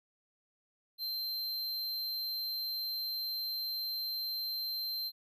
square tone, 4129 Hz, C8, 24 cents flat, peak -35 dBFS, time 0.98-5.12 s, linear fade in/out 50 ms, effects none

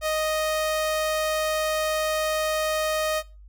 sawtooth tone, 622.3 Hz, D#5, in tune, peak -19 dBFS, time 0.01-3.23 s, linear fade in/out 50 ms, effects noise-tail reverb RT60 0.3 s tail -21 dB re dry + added 50 Hz sine -44 dBFS peak until 3.48 s

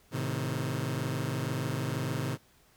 sawtooth chord, A diminished, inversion none, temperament just, 110 / 132 / 158.4 Hz, A2 / C3 / Eb3, 0 / +16 / +31 cents, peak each -32 / -29 / -32 dBFS, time 0.11-2.38 s, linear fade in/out 50 ms, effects pink hiss -63 dBFS RMS until 2.76 s

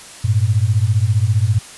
sine beating tone pair, 99.1 / 114.1 Hz, G2 / A#2, +19 / -37 cents, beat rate 15 Hz, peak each -15 dBFS, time 0.24-1.59 s, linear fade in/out 10 ms, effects white hiss -37 dBFS RMS until 1.77 s + resampled to 24000 Hz

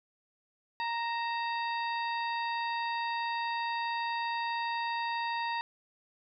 harmonic tone with a mistuned harmonic, 932.3 Hz, A#5, in tune, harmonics 1 / 2 / 3 / 4 / 5, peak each -32 / -38 / -42 / -44 / -46 dBFS, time 0.8-5.61 s, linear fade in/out 0 ms, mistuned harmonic 3, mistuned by -87 cents, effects none

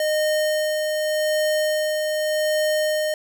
square tone with tremolo, 614 Hz, D#5, 23 cents flat, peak -19 dBFS, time 0-3.14 s, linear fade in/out 2 ms, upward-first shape sine, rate 0.85 Hz, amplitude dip 30%, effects none

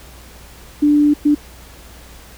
sine tone bursts at uneven times, 294.4 Hz, D4, 4 cents sharp, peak -9 dBFS, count 2, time 0.82-1.14 / 1.25-1.35 s, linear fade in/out 10 ms, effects added 60 Hz sine -41 dBFS peak until 2.37 s + pink hiss -42 dBFS RMS until 2.37 s

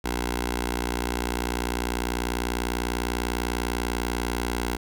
10% pulse tone with notch filter, 60.1 Hz, B1, 46 cents flat, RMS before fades -28 dBFS, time 0.04-4.77 s, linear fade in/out 10 ms, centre 140 Hz, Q 0.53, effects none

